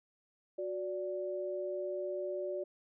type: tone pair together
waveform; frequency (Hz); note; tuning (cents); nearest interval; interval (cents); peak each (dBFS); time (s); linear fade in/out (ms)
sine; 367 / 582.6; F#4 / D5; -14 / -14; minor sixth; 800; -38 / -37; 0.58-2.64; 10
effects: none